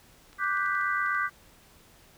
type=clicks; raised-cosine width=0.2 ms; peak=-34 dBFS; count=8; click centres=0.33 / 0.44 / 0.572 / 0.661 / 0.751 / 0.812 / 1.063 / 1.148 s
type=chord; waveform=sine; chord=G major seventh; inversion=second; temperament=equal; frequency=1174.7 / 1480 / 1568 / 1975.5 Hz; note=D6 / F#6 / G6 / B6; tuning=0 / 0 / 0 / 0 cents; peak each=-29 / -32 / -30 / -33 dBFS; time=0.38-1.3 s; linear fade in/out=50 ms
effects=pink hiss -57 dBFS RMS until 2.17 s